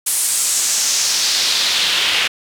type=noise with band-pass filter sweep; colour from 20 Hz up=pink; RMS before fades=-17 dBFS; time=0.06-2.28 s; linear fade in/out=10 ms; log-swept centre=10000 to 2800 Hz; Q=2; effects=none